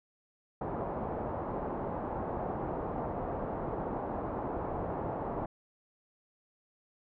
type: low-pass noise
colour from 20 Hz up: white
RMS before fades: -36 dBFS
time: 0.61-5.46 s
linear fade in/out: 5 ms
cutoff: 890 Hz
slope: 24 dB/octave
effects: none

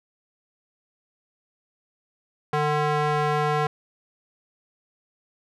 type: tone with band-pass filter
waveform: square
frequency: 149.8 Hz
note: D3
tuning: 35 cents sharp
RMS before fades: -23 dBFS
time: 2.53-3.67 s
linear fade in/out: 5 ms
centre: 940 Hz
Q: 0.91
effects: none

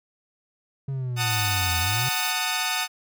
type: linear two-way sweep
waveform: triangle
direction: down then up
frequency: 138.3 to 82.6 to 132.4 Hz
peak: -24 dBFS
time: 0.88-2.09 s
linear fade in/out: 5 ms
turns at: 1.79 s
type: chord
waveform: 10% pulse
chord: D# diminished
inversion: first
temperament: equal with one note detuned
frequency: 740 / 891.3 / 1244.5 Hz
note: F#5 / A5 / D#6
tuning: 0 / +22 / 0 cents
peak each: -20 dBFS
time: 1.16-2.88 s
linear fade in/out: 50 ms
type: noise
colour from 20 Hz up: blue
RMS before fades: -34 dBFS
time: 1.3-2.31 s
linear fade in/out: 0 ms
effects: none

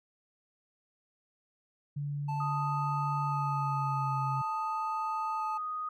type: tone with pitch glide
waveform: sine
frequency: 144.2 to 135.32 Hz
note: D3 to C#3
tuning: -31 to -41 cents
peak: -32 dBFS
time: 1.96-4.42 s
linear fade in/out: 10 ms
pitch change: -110 cents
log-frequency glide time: 3.22-4.17 s
type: tone with vibrato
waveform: triangle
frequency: 875 Hz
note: A5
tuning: 10 cents flat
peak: -32 dBFS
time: 2.28-5.58 s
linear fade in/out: 10 ms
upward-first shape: square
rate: 0.48 Hz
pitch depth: 8 cents each way
type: tone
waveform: sine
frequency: 1244.5 Hz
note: D#6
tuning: in tune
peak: -33 dBFS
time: 2.4-5.89 s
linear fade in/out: 5 ms
effects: none

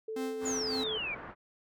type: tone with pitch glide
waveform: sine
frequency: 440 to 435.4 Hz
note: A4 to A4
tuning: 0 to -18 cents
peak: -35 dBFS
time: 0.08-0.98 s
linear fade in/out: 5 ms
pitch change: -18 cents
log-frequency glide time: 0.33-0.47 s
type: tone with tremolo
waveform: 45% pulse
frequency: 261.6 Hz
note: C4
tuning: in tune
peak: -34 dBFS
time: 0.16-0.84 s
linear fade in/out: 5 ms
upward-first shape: sine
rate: 3.6 Hz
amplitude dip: 70%
type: low-pass noise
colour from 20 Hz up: white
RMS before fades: -45 dBFS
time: 0.4-1.35 s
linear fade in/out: 50 ms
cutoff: 1600 Hz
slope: 24 dB/octave
type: exponential sweep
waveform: sine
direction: down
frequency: 7130 to 2255 Hz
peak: -33 dBFS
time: 0.45-1.15 s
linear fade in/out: 10 ms
effects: none

